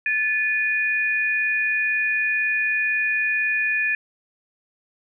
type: tone pair together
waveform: sine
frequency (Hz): 1739 / 2459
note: A6 / D#7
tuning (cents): -21 / -21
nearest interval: tritone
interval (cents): 600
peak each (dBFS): -22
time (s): 0.06-3.95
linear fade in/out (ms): 2
effects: none